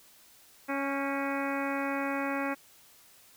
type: harmonic tone with a mistuned harmonic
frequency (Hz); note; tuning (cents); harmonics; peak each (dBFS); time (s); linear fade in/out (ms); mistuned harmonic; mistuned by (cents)
277.2; C#4; 0; 1 / 2 / 3 / 4 / 5 / 6 / 7 / 8 / 9; -33 / -36 / -38 / -39 / -40 / -41 / -41 / -42 / -43; 0.68-2.55; 20; 6; -37
effects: white hiss -58 dBFS RMS until 3.36 s